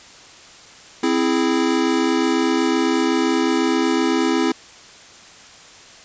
square chord, C augmented, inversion none, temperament equal, 261.6 / 329.6 / 415.3 Hz, C4 / E4 / G#4, 0 / 0 / 0 cents, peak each -21 / -20 / -24 dBFS, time 1.03-4.52 s, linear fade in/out 5 ms, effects white hiss -43 dBFS RMS until 6.04 s + resampled to 16000 Hz

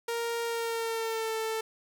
sawtooth tone with pitch glide, 466.2 to 443.4 Hz, A#4 to A4, 0 to +13 cents, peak -26 dBFS, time 0.08-1.61 s, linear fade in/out 5 ms, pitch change -87 cents, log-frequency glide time 0.44-1.35 s, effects none

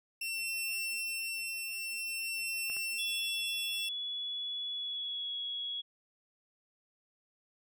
sawtooth tone with tremolo, 2701 Hz, E7, 42 cents sharp, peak -30 dBFS, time 0.21-3.89 s, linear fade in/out 5 ms, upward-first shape triangle, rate 0.5 Hz, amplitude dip 35%
clicks, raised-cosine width 0.5 ms, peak -34 dBFS, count 2, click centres 2.699 / 2.767 s
sine tone with pitch glide, 3400 to 3342 Hz, G#7 to G#7, +40 to +10 cents, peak -35 dBFS, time 2.98-5.82 s, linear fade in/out 20 ms, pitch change -30 cents, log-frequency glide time 4.73-5.35 s
effects none

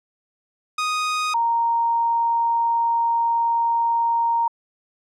sawtooth / sine tone pair in turn, 1244.5 / 929.6 Hz, D#6 / A#5, 0 / -5 cents, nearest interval perfect fourth, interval 505 cents, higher first, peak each -17 dBFS, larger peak neither, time 0.78-1.34 / 1.34-4.48 s, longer second, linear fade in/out 5 ms, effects low-pass 7000 Hz 12 dB/octave

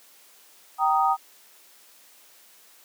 sine chord, Eb major, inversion first, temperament just, 777.8 / 933.4 / 1244.5 Hz, G5 / Bb5 / Eb6, -14 / +2 / 0 cents, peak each -22 / -24 / -23 dBFS, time 0.78-1.17 s, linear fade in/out 50 ms, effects white hiss -54 dBFS RMS until 2.84 s + high-pass 300 Hz 12 dB/octave

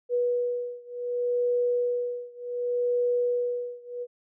sine beating tone pair, 487.1 / 487.77 Hz, B4 / B4, -24 / -22 cents, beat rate 0.67 Hz, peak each -27 / -28 dBFS, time 0.09-4.07 s, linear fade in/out 50 ms, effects none

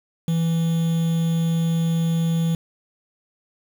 triangle tone with quantisation, 165.3 Hz, E3, 5 cents sharp, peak -16 dBFS, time 0.28-2.55 s, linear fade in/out 2 ms, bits 6, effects none

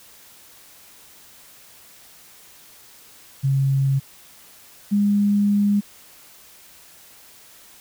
sine tone pair in turn, 136.1 / 203.9 Hz, C#3 / G#3, -31 / -32 cents, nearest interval perfect fifth, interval 699 cents, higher second, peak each -16 / -15 dBFS, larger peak second, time 3.43-4 / 4.91-5.81 s, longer second, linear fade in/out 20 ms, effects white hiss -48 dBFS RMS until 7.8 s

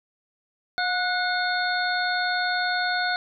harmonic tone with a mistuned harmonic, 720 Hz, F#5, 47 cents flat, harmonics 1 / 2 / 3 / 5 / 6, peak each -27 / -25 / -35 / -34 / -31 dBFS, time 0.78-3.16 s, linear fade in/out 0 ms, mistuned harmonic 2, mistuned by +36 cents, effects none

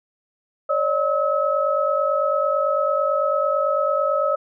sine tone cluster, 556 / 605 / 1288 Hz, C#5 / D#5 / E6, +5 / -49 / -41 cents, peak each -22 dBFS, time 0.69-4.36 s, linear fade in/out 10 ms, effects none

